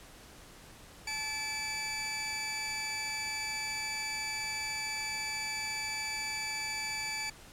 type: tone pair together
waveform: 20% pulse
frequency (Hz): 864.5 / 2310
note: A5 / D7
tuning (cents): -31 / -29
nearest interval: octave + perfect fourth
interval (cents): 1702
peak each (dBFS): -36 / -30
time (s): 1.07-7.3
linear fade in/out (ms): 5
effects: pink hiss -53 dBFS RMS until 7.52 s + low-pass 12000 Hz 12 dB/octave